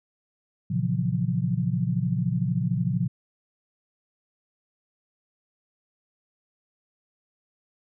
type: tone cluster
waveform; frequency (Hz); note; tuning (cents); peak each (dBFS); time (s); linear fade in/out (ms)
sine; 117.3 / 137.6 / 168.4 / 181.7; A#2 / C#3 / E3 / F#3; +11 / -12 / +37 / -31; -28; 0.7-3.08; 10
effects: none